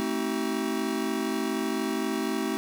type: chord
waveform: square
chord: A diminished seventh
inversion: none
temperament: just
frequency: 220 / 264 / 316.8 / 380.2 Hz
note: A3 / C4 / Eb4 / Gb4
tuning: 0 / +16 / +31 / +47 cents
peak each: -33 dBFS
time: 0-2.57 s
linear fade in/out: 0 ms
effects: none